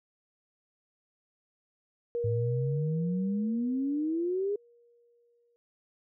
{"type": "tone with exponential decay", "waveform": "sine", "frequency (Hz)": 474, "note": "A#4", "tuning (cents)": 29, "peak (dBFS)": -28, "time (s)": [2.15, 5.56], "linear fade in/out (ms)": 0, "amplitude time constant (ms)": 740}
{"type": "exponential sweep", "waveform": "sine", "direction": "up", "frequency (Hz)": [105.8, 417.9], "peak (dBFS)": -27, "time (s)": [2.24, 4.56], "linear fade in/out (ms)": 5}
{"effects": []}